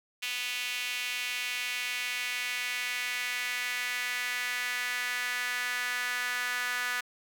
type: tone with high-pass filter sweep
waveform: sawtooth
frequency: 246.9 Hz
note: B3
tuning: in tune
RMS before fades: -33 dBFS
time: 0.22-7.01 s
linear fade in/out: 10 ms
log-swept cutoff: 2600 to 1600 Hz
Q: 2.9
effects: none